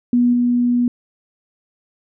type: tone with level steps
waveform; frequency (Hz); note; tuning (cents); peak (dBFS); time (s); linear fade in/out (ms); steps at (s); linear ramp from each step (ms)
sine; 243.1; B3; -27; -11 / -13; 0.13-0.88; 2; 0.33; 5
effects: none